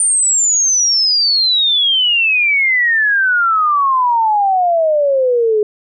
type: exponential sweep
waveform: sine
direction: down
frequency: 9120 to 415.3 Hz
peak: -10 dBFS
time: 0-5.63 s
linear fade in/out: 2 ms
effects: none